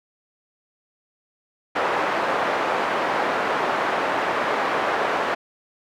pink band-pass noise, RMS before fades -23 dBFS, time 1.75-5.35 s, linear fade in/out 10 ms, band 540 to 1500 Hz, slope 12 dB/octave, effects none

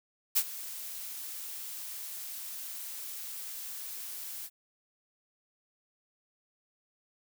blue noise with ADSR envelope, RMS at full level -24 dBFS, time 0.35-4.5 s, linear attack 20 ms, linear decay 60 ms, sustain -17 dB, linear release 54 ms, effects none

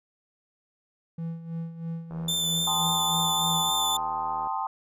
triangle tone with tremolo, 165.5 Hz, E3, 7 cents sharp, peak -27 dBFS, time 1.18-3.7 s, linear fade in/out 5 ms, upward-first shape sine, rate 3.1 Hz, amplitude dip 70%
click train, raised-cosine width 1 ms, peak -30 dBFS, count 188, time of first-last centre 2.11-4.471 s, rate 79.2 Hz
sawtooth tone with vibrato, 3542 Hz, A7, 11 cents sharp, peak -22 dBFS, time 2.28-3.97 s, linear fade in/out 5 ms, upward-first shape triangle, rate 3.6 Hz, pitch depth 17 cents each way
sine chord, A half-diminished seventh, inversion third, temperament equal, 784 / 880 / 1046.5 / 1244.5 Hz, G5 / A5 / C6 / Eb6, 0 / 0 / 0 / 0 cents, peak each -32 / -31 / -32 / -36 dBFS, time 2.67-4.67 s, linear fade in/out 2 ms
effects none

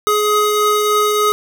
square tone pair together, 420.4 / 1257.9 Hz, G#4 / D#6, +21 / +19 cents, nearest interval octave + perfect fifth, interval 1898 cents, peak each -16 dBFS, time 0.07-1.32 s, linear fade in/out 0 ms, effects none

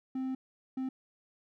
triangle tone bursts at uneven times, 261.4 Hz, C4, 1 cent flat, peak -30 dBFS, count 2, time 0.15-0.35 / 0.77-0.89 s, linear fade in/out 5 ms, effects none

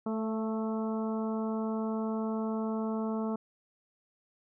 harmonic tone with a mistuned harmonic, 220 Hz, A3, in tune, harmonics 1 / 2 / 3 / 4 / 5 / 6, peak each -31 / -37 / -41 / -43 / -45 / -47 dBFS, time 0.06-3.36 s, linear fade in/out 5 ms, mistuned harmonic 3, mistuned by +18 cents, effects none

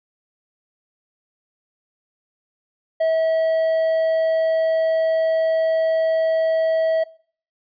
triangle tone, 646 Hz, E5, 35 cents flat, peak -14 dBFS, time 3-7.04 s, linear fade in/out 10 ms, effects noise-tail reverb RT60 0.5 s tail -22 dB re dry + resampled to 11025 Hz

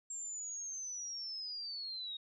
sine linear sweep, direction down, 7460 to 3729 Hz, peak -40 dBFS, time 0.1-2.17 s, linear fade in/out 5 ms, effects none

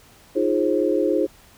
sine chord, F minor seventh, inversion third, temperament equal with one note detuned, 311.1 / 349.2 / 415.3 / 532.7 Hz, Eb4 / F4 / Ab4 / C5, 0 / 0 / 0 / +31 cents, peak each -23 dBFS, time 0.35-1.27 s, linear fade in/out 20 ms, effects pink hiss -51 dBFS RMS until 1.57 s

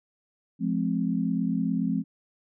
sine chord, F minor, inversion none, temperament equal with one note detuned, 174.61 / 211.9 / 261.6 Hz, F3 / Ab3 / C4, 0 / +35 / 0 cents, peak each -28 dBFS, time 0.59-2.04 s, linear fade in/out 50 ms, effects none

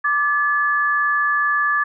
sine tone pair together, 1174.7 / 1716.7 Hz, D6 / A6, 0 / -43 cents, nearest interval perfect fifth, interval 657 cents, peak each -19 / -18 dBFS, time 0.04-1.84 s, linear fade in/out 10 ms, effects none

